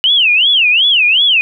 sine tone with vibrato, 2881 Hz, F#7, 47 cents flat, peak -7 dBFS, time 0.04-1.41 s, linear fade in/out 0 ms, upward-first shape sine, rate 2.7 Hz, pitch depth 300 cents each way, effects none

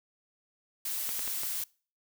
blue noise, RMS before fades -34 dBFS, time 0.85-1.64 s, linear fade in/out 5 ms
clicks, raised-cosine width 0.3 ms, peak -23 dBFS, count 4, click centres 1.091 / 1.193 / 1.277 / 1.434 s
effects noise-tail reverb RT60 0.4 s tail -24 dB re dry

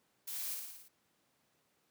blue noise with echo, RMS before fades -42 dBFS, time 0.27-0.55 s, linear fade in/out 10 ms, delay 56 ms, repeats 6, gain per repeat -3 dB, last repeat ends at 0.886 s, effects pink hiss -75 dBFS RMS until 1.9 s + high-pass 150 Hz 12 dB/octave

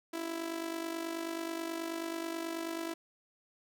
sawtooth tone with amplitude modulation, 331.2 Hz, E4, 8 cents sharp, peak -29 dBFS, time 0.13-2.94 s, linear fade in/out 10 ms, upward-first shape sine, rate 49.3 Hz, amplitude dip 65%, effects none

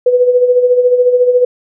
sine tone with tremolo, 495.4 Hz, B4, 5 cents sharp, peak -4 dBFS, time 0.06-1.45 s, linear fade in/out 5 ms, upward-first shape sine, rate 14 Hz, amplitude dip 60%, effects none

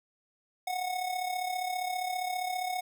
square tone with amplitude modulation, 733 Hz, F#5, 16 cents flat, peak -29 dBFS, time 0.67-2.81 s, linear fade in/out 5 ms, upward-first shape sine, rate 35 Hz, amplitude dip 60%, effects none

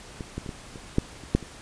clicks, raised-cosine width 3 ms, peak -21 / -18 / -25 / -20 / -26 / -7 / -30 / -6 / -26 dBFS, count 9, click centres 0.208 / 0.38 / 0.462 / 0.492 / 0.758 / 0.984 / 1.237 / 1.35 / 1.427 s, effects pink hiss -45 dBFS RMS until 1.61 s + resampled to 22050 Hz

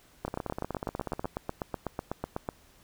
two click trains, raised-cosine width 1 ms, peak -19 / -17 dBFS, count 17 / 19, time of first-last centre 0.28-1.256 / 0.25-2.489 s, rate 16.4 / 8.04 Hz, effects pink hiss -60 dBFS RMS until 2.83 s

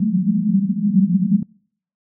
white band-pass noise, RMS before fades -17 dBFS, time 0-1.43 s, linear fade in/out 5 ms, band 180 to 210 Hz, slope 96 dB/octave, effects noise-tail reverb RT60 0.6 s tail -26 dB re dry

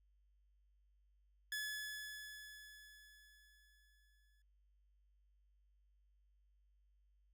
sawtooth tone with exponential decay, 1710 Hz, A6, 50 cents flat, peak -36 dBFS, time 1.52-4.42 s, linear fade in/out 2 ms, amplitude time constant 630 ms, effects added 50 Hz sine -70 dBFS peak until 7.33 s

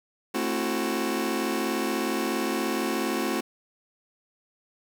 sawtooth chord, F# half-diminished seventh, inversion first, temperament just, 222 / 266.4 / 333 / 370 Hz, A3 / C4 / E4 / F#4, +16 / +31 / +18 / 0 cents, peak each -27 dBFS, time 0.34-3.41 s, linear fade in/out 10 ms, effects 8-bit

